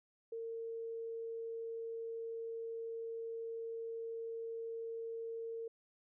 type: tone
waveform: sine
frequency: 456.4 Hz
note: A#4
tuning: 37 cents flat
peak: -40 dBFS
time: 0.32-5.68 s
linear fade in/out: 5 ms
effects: none